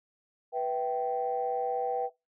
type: tone cluster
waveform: sine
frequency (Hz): 491 / 661 / 777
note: B4 / E5 / G5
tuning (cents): -10 / +5 / -16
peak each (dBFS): -31 / -35 / -30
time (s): 0.52-2.1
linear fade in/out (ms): 50
effects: noise-tail reverb RT60 0.2 s tail -18 dB re dry + tanh soft clip ceiling -19 dBFS